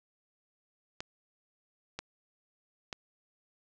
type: clicks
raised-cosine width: 0.2 ms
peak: -20 dBFS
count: 3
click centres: 1.005 / 1.99 / 2.928 s
effects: resampled to 16000 Hz + 8-bit